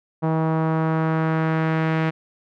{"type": "tone with low-pass filter sweep", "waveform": "sawtooth", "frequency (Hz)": 160, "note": "D#3", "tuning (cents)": 49, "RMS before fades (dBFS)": -21, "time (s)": [0.22, 2.11], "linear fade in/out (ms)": 20, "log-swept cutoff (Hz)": [940, 2200], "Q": 1.5, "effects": []}